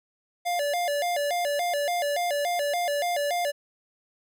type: tone with vibrato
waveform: square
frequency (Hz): 637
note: D#5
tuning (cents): +41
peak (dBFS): -25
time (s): 0.45-3.52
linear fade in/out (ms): 20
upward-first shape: square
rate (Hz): 3.5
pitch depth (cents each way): 170
effects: none